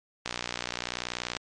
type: click train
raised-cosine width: 0.2 ms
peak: -13 dBFS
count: 68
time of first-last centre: 0.26-1.367 s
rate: 60.5 Hz
effects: MP3 48 kbps